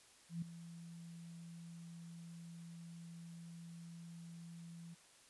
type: tone with ADSR envelope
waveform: sine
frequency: 168.6 Hz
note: E3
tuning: 39 cents sharp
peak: -37 dBFS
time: 0.29-4.95 s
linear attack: 130 ms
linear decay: 5 ms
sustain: -13 dB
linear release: 18 ms
effects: white hiss -65 dBFS RMS until 5.29 s + resampled to 24000 Hz